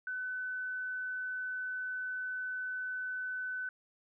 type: tone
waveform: sine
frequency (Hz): 1507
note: F#6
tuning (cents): +31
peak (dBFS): -35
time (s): 0.07-3.69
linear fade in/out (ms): 2
effects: none